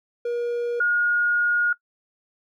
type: tone pair in turn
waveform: triangle / sine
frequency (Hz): 477.1 / 1434.2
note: A#4 / F6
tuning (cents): +40 / +46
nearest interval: octave + perfect fifth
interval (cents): 1906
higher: second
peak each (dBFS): -21 / -17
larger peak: second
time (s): 0.25-0.8 / 0.8-1.73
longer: second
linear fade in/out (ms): 5
effects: noise-tail reverb RT60 0.1 s tail -22 dB re dry